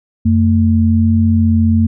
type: tone pair together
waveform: sine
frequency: 90.16 / 224.7 Hz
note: F#2 / A3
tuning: -44 / +37 cents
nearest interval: octave + major third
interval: 1581 cents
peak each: -11 dBFS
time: 0.25-1.87 s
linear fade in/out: 10 ms
effects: none